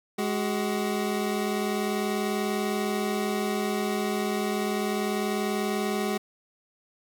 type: tone pair together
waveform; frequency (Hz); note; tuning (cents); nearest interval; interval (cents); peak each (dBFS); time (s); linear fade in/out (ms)
25% pulse; 208.7 / 377.1; G#3 / F#4; +9 / +33; minor seventh; 1024; -24 / -26; 0.18-6.18; 10
effects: none